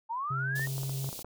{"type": "linear sweep", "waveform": "sine", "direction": "up", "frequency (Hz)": [876, 1882], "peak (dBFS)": -31, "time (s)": [0.09, 0.67], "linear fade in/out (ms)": 20}
{"type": "tone with pitch glide", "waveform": "triangle", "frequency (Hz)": [133.8, 135.12], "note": ["C3", "C#3"], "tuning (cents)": [39, -44], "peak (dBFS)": -30, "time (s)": [0.3, 1.1], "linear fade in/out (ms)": 10, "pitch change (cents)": 17, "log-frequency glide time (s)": [0.48, 0.62]}
{"type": "band-stop noise", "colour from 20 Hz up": "white", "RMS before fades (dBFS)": -42, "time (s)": [0.55, 1.23], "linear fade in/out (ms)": 10, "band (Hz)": [740, 3000], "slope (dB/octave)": 24}
{"type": "clicks", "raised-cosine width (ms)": 1, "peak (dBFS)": -29, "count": 10, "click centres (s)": [0.595, 0.673, 0.781, 0.833, 0.895, 1.044, 1.09, 1.129, 1.192, 1.246]}
{"effects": []}